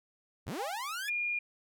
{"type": "linear sweep", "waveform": "sawtooth", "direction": "up", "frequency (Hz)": [46.25, 1780], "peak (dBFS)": -32, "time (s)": [0.46, 1.1], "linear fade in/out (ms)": 20}
{"type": "tone with exponential decay", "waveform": "sine", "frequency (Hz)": 808, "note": "G#5", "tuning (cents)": -48, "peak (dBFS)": -33, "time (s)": [0.59, 1.05], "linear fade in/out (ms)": 5, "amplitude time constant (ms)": 100}
{"type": "tone", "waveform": "sine", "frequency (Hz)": 2421, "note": "D#7", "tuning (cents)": -48, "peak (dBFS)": -30, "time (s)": [1.08, 1.39], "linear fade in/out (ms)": 5}
{"effects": []}